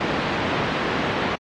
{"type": "band-pass noise", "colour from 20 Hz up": "pink", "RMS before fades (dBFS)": -24, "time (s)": [0, 1.36], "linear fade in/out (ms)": 10, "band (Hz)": [160, 2700], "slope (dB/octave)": 12, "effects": ["low-pass 5000 Hz 12 dB/octave", "AAC 48 kbps"]}